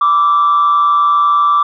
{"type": "tone with amplitude modulation", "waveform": "sine", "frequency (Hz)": 1167, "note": "D6", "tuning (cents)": -11, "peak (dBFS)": -4, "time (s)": [0.01, 1.63], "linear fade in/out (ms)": 5, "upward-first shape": "sine", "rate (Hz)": 160, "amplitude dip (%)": 60, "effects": ["tanh soft clip ceiling -4 dBFS"]}